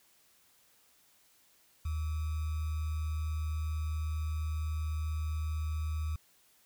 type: tone with sample-and-hold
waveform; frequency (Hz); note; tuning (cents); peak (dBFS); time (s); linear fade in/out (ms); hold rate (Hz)
sine; 77.78; D#2; 0; -31; 1.85-6.16; 5; 1225
effects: white hiss -66 dBFS RMS until 6.65 s